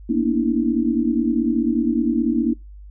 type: tone cluster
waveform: sine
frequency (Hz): 229.9 / 239.9 / 288.7 / 324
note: A#3 / A#3 / D4 / E4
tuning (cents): -24 / +50 / -30 / -30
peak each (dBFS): -22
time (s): 0.09-2.54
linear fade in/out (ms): 10
effects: noise-tail reverb RT60 0.2 s tail -23 dB re dry + added 50 Hz sine -37 dBFS peak until 2.9 s